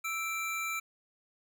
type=tone pair together; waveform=square; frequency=1318.5 / 2349 Hz; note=E6 / D7; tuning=0 / 0 cents; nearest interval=minor seventh; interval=1000 cents; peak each=-38 / -35 dBFS; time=0.04-0.8 s; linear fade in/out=10 ms; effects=none